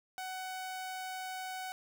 sawtooth tone, 748 Hz, F#5, 19 cents sharp, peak -35 dBFS, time 0.18-1.72 s, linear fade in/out 0 ms, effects none

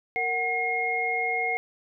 sine tone cluster, 463 / 743 / 2146 Hz, A#4 / F#5 / C7, -12 / +7 / +43 cents, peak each -33 / -29 / -26 dBFS, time 0.16-1.57 s, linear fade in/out 0 ms, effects none

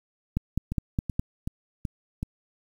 two click trains, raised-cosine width 5 ms, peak -12 / -17 dBFS, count 5 / 5, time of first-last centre 0.37-1.195 / 0.72-2.229 s, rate 4.85 / 2.65 Hz, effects 8-bit

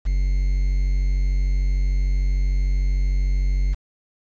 triangle tone with quantisation, 46.65 Hz, F#1, 15 cents sharp, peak -15 dBFS, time 0.05-3.75 s, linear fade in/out 20 ms, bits 7, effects resampled to 16000 Hz

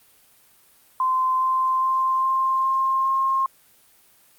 sine tone with pitch steps, 1035 / 1041.6 / 1048.2 / 1054.9 / 1061.6 / 1068.4 Hz, C6 / C6 / C6 / C6 / C6 / C6, -19 / -8 / +3 / +14 / +25 / +36 cents, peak -18 dBFS, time 1-3.46 s, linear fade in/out 2 ms, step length 410 ms, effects white hiss -56 dBFS RMS until 4.38 s + Opus 32 kbps

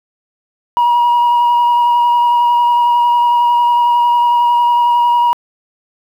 sine tone with vibrato, 958 Hz, A#5, 47 cents sharp, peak -6 dBFS, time 0.77-5.33 s, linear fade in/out 0 ms, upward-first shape square, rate 11 Hz, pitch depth 10 cents each way, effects tanh soft clip ceiling -7 dBFS + 7-bit

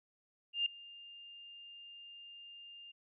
sine tone with ADSR envelope, 2805 Hz, F7, 7 cents sharp, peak -28 dBFS, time 0.53-2.92 s, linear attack 130 ms, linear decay 4 ms, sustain -22 dB, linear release 13 ms, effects none

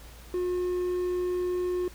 triangle tone, 359.7 Hz, F#4, 49 cents flat, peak -24 dBFS, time 0.34-1.88 s, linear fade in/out 2 ms, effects added 57 Hz sine -46 dBFS peak until 1.94 s + pink hiss -51 dBFS RMS until 1.94 s

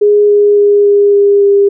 sine tone with pitch steps, 414.1 / 411.5 / 408.9 / 406.3 / 403.7 / 401.2 Hz, G#4 / G#4 / G#4 / G#4 / G#4 / G4, -5 / -16 / -27 / -38 / -49 / +40 cents, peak -4 dBFS, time 0.01-1.69 s, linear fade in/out 10 ms, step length 280 ms, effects none

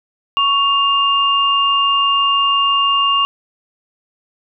sine tone pair together, 1116 / 2806 Hz, C#6 / F7, +11 / +8 cents, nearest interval octave + major third, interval 1597 cents, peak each -14 / -15 dBFS, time 0.37-3.25 s, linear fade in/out 0 ms, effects none

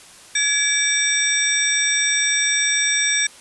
sine tone cluster, 1689 / 2296 / 3622 / 5670 / 8020 Hz, G#6 / D7 / A7 / F8 / B8, +29 / -40 / +49 / +25 / +26 cents, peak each -23 dBFS, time 0.35-3.27 s, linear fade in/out 5 ms, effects white hiss -44 dBFS RMS until 3.4 s + resampled to 24000 Hz

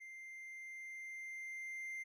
triangle tone with level ramp, 2093 Hz, C7, in tune, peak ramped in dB -48 to -40 dBFS, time 0-2.04 s, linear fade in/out 20 ms, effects none

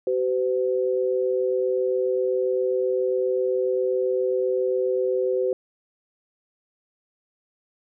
sine tone pair together, 380.9 / 508.4 Hz, G4 / C5, -50 / -50 cents, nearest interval perfect fourth, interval 500 cents, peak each -23 dBFS, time 0.07-5.53 s, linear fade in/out 2 ms, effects none

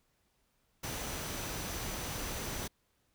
sine tone in noise, 6000 Hz, F#8, 23 cents sharp, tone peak -49 dBFS, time 0.83-2.68 s, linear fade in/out 10 ms, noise pink, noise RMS -39 dBFS, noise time 0.83-2.68 s, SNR -13 dB, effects pink hiss -75 dBFS RMS until 3.14 s

